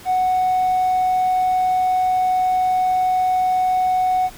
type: tone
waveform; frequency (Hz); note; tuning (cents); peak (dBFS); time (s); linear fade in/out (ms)
triangle; 740; F#5; 0; -12; 0.05-4.3; 50
effects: tanh soft clip ceiling -11 dBFS + pink hiss -41 dBFS RMS until 4.37 s